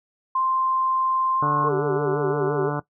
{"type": "tone with pitch glide", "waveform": "sine", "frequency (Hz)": [1046.5, 1073.4], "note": ["C6", "C6"], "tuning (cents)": [0, 44], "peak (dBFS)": -20, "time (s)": [0.35, 1.69], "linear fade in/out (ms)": 5, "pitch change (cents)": 44, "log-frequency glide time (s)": [1.35, 1.48]}
{"type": "harmonic tone", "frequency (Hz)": 146.5, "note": "D3", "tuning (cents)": -4, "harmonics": [1, 2, 3, 4, 5, 6, 7, 8, 9, 10], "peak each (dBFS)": [-27, -30, -32, -33, -34, -35, -35, -36, -37, -37], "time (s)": [1.42, 2.8], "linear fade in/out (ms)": 5}
{"type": "tone with vibrato", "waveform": "sine", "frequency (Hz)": 415.3, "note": "G#4", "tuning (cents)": 0, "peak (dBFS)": -21, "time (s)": [1.63, 2.71], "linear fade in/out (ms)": 20, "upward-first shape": "sine", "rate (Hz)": 5.8, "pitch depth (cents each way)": 150}
{"effects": ["noise-tail reverb RT60 0.1 s tail -17 dB re dry"]}